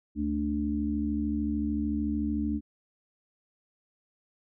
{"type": "harmonic tone", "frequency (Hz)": 73.42, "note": "D2", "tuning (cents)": 0, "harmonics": [1, 3, 4], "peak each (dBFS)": [-34, -30, -30], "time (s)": [0.15, 2.61], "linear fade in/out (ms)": 50, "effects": []}